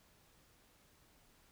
silence, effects pink hiss -68 dBFS RMS until 1.51 s

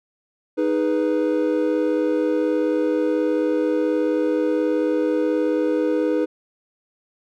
triangle chord, G# minor, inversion second, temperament equal, 311.1 / 415.3 / 493.9 Hz, D#4 / G#4 / B4, 0 / 0 / 0 cents, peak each -19 / -23 / -20 dBFS, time 0.57-6.26 s, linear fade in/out 20 ms, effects none

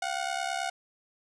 sawtooth ring-modulated tone, 731 Hz, F#5, 21 cents flat, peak -23 dBFS, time 0.02-0.7 s, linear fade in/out 2 ms, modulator 34.7 Hz, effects resampled to 22050 Hz

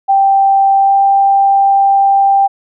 sine tone with pitch glide, 784 to 789 Hz, G5 to G5, 0 to +11 cents, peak -6 dBFS, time 0.08-2.48 s, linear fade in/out 20 ms, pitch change +11 cents, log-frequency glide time 0.77-0.99 s, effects none

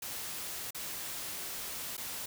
white noise with dropouts, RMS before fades -40 dBFS, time 0.02-2.26 s, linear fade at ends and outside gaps 5 ms, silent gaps 0.708-0.746 / 1.969-1.977 s, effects none

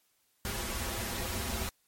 pink noise with comb filter, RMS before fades -35 dBFS, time 0.45-1.69 s, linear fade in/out 0 ms, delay 6.7 ms, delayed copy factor -0.85, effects white hiss -72 dBFS RMS until 1.87 s + MP3 64 kbps

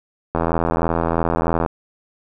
click train, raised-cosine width 1 ms, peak -5 dBFS, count 110, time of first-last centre 0.35-1.662 s, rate 83.1 Hz, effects none

